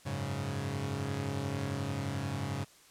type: chord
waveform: sawtooth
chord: F# suspended second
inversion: none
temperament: equal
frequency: 92.5 / 103.83 / 138.59 Hz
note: F#2 / G#2 / C#3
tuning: 0 / 0 / 0 cents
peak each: -36 / -34 / -32 dBFS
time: 0.05-2.65 s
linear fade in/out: 20 ms
effects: white hiss -59 dBFS RMS until 2.9 s + low-pass 10000 Hz 12 dB/octave